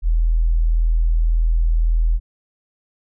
sine tone, 40.91 Hz, E1, 12 cents flat, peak -13 dBFS, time 0.02-2.2 s, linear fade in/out 50 ms, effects none

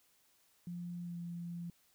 sine tone with pitch glide, 174.61 to 172.01 Hz, F3 to F3, 0 to -26 cents, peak -40 dBFS, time 0.67-1.7 s, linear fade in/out 2 ms, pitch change -26 cents, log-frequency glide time 1.02-1.17 s, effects white hiss -71 dBFS RMS until 1.94 s

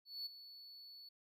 triangle tone with ADSR envelope, 4435 Hz, C#8, in tune, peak -39 dBFS, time 0.05-1.09 s, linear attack 210 ms, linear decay 14 ms, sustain -13 dB, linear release 5 ms, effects none

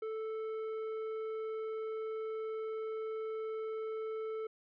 sine tone with tanh clipping, 439.5 Hz, A4, 2 cents flat, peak -38 dBFS, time 0.02-4.47 s, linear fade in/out 5 ms, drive 9 dB, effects none

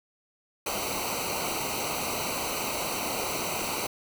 pink noise with comb filter, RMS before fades -31 dBFS, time 0.66-3.87 s, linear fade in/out 5 ms, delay 0.58 ms, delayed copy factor -0.9, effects none

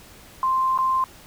sine tone with dropouts, 1046.5 Hz, C6, in tune, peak -18 dBFS, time 0.43-1.04 s, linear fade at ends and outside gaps 1 ms, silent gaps 0.777-0.787 s, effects pink hiss -47 dBFS RMS until 1.26 s

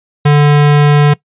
square tone, 146.6 Hz, D3, 3 cents flat, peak -5 dBFS, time 0.25-1.14 s, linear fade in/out 10 ms, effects noise-tail reverb RT60 0.1 s tail -20 dB re dry + resampled to 8000 Hz

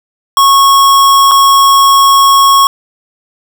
square tone with dropouts, 1100 Hz, C#6, 14 cents flat, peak -4 dBFS, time 0.37-2.67 s, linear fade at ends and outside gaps 1 ms, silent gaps 1.312-1.316 s, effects none

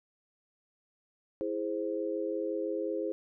sine chord, E augmented, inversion none, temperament equal, 329.6 / 415.3 / 523.3 Hz, E4 / G#4 / B#4, 0 / 0 / 0 cents, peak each -35 / -35 / -35 dBFS, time 1.41-3.12 s, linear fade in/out 0 ms, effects none

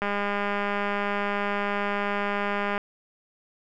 click train, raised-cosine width 0.5 ms, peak -13 dBFS, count 561, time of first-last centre 0.02-2.779 s, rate 203 Hz, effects none

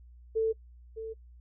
sine tone with echo, 444.8 Hz, A4, 19 cents sharp, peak -24 dBFS, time 0.35-0.53 s, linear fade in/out 20 ms, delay 610 ms, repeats 1, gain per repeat -11 dB, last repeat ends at 1.14 s, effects noise-tail reverb RT60 0.1 s tail -24 dB re dry + added 60 Hz sine -50 dBFS peak until 1.4 s

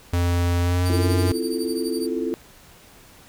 square tone with pitch glide, 87.31 to 92.5 Hz, F2 to F#2, 0 to 0 cents, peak -19 dBFS, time 0.13-1.32 s, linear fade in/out 5 ms, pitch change +100 cents, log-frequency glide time 0.61-1.09 s
25% pulse tone with tremolo, 4637 Hz, D8, 23 cents flat, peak -26 dBFS, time 0.85-2.07 s, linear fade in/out 10 ms, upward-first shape triangle, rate 12 Hz, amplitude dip 90%
sine chord, F major seventh, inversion second, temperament equal, 261.6 / 329.6 / 349.2 / 440 Hz, C4 / E4 / F4 / A4, 0 / 0 / 0 / 0 cents, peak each -28 dBFS, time 0.9-2.34 s, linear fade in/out 0 ms
effects pink hiss -49 dBFS RMS until 3.28 s

